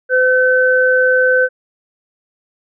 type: tone pair together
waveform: sine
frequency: 510 / 1526.3 Hz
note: C5 / G6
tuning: -44 / -47 cents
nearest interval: octave + perfect fifth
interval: 1897 cents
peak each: -12 dBFS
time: 0.09-1.49 s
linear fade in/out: 50 ms
effects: none